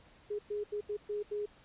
sine tone bursts at uneven times, 415.3 Hz, G#4, in tune, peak -33 dBFS, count 6, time 0.3-0.39 / 0.5-0.64 / 0.72-0.81 / 0.89-0.97 / 1.09-1.23 / 1.31-1.46 s, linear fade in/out 10 ms, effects pink hiss -61 dBFS RMS until 1.64 s + resampled to 8000 Hz

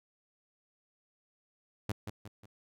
sawtooth tone with echo, 103.4 Hz, G#2, 7 cents flat, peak -27 dBFS, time 1.89-1.92 s, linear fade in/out 5 ms, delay 180 ms, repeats 3, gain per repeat -7 dB, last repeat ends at 2.46 s, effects none

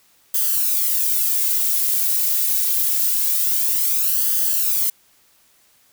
violet noise with flanger, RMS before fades -19 dBFS, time 0.34-4.9 s, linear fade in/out 5 ms, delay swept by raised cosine 0.63 to 2.73 ms, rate 0.25 Hz, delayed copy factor +0.7, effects white hiss -57 dBFS RMS until 5.92 s

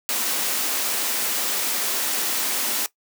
white high-pass noise, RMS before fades -24 dBFS, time 0.09-2.86 s, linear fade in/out 0 ms, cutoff 200 Hz, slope 96 dB/octave, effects noise-tail reverb RT60 0.1 s tail -18 dB re dry

